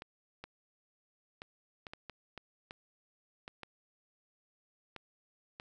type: clicks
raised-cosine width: 0.3 ms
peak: -28 dBFS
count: 12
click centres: 0.021 / 0.44 / 1.419 / 1.868 / 1.935 / 2.097 / 2.377 / 2.709 / 3.479 / 3.633 / 4.963 / 5.599 s
effects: none